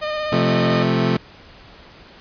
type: tone with vibrato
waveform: sawtooth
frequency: 610 Hz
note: D#5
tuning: 34 cents flat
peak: -18 dBFS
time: 0.01-0.84 s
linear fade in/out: 20 ms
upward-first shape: square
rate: 16 Hz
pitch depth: 14 cents each way
type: chord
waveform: 25% pulse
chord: F major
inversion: second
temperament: equal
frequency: 130.81 / 174.61 / 220 Hz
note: C3 / F3 / A3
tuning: 0 / 0 / 0 cents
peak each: -17 dBFS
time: 0.32-1.17 s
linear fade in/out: 5 ms
effects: pink hiss -44 dBFS RMS until 2.2 s + resampled to 11025 Hz